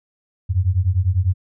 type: beating tone pair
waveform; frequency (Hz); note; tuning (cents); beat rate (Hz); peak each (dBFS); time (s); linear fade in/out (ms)
sine; 87.31 / 97.31; F2 / G2; 0 / -12; 10; -18; 0.49-1.34; 20
effects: none